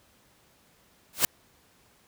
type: noise with exponential growth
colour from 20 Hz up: white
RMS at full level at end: -17 dBFS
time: 1.13-1.25 s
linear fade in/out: 1 ms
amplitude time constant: 25 ms
effects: pink hiss -62 dBFS RMS until 2.07 s + high-pass 60 Hz 12 dB/octave